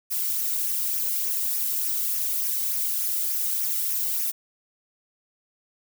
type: noise with flanger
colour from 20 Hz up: violet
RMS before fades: -26 dBFS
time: 0.1-4.32 s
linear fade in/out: 20 ms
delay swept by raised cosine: 0.24 to 1.22 ms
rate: 3.4 Hz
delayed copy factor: -0.5
effects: none